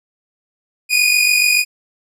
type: tone pair together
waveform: sawtooth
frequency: 2442 / 2489 Hz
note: D#7 / D#7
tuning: -33 / 0 cents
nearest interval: unison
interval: 33 cents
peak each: -11 dBFS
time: 0.89-1.65 s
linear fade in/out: 50 ms
effects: resampled to 32000 Hz